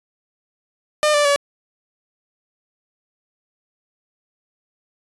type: tone with pitch steps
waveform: sawtooth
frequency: 604 / 586.5 / 569.4 Hz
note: D5 / D5 / C#5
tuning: +48 / -2 / +46 cents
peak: -10 dBFS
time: 1.03-1.36 s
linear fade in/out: 0 ms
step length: 110 ms
effects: resampled to 24000 Hz